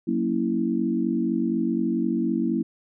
sine chord, F# dominant seventh, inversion none, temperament equal with one note detuned, 185 / 233.1 / 277.2 / 328.3 Hz, F#3 / A#3 / C#4 / E4, 0 / 0 / 0 / -7 cents, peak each -29 / -25 / -29 / -26 dBFS, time 0.07-2.63 s, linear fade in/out 10 ms, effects none

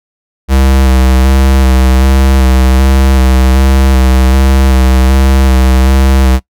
square tone with vibrato, 65.6 Hz, C2, 5 cents sharp, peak -5 dBFS, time 0.48-6.4 s, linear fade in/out 50 ms, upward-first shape square, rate 1.3 Hz, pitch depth 23 cents each way, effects noise-tail reverb RT60 0.1 s tail -21 dB re dry

